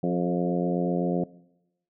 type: harmonic tone with a mistuned harmonic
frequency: 88 Hz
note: F2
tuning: 14 cents sharp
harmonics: 2 / 3 / 4 / 5 / 6 / 7 / 8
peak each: -26 / -30 / -31 / -33 / -33 / -36 / -36 dBFS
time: 0.03-1.24 s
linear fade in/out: 5 ms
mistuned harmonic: 5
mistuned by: -21 cents
effects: noise-tail reverb RT60 0.9 s tail -21 dB re dry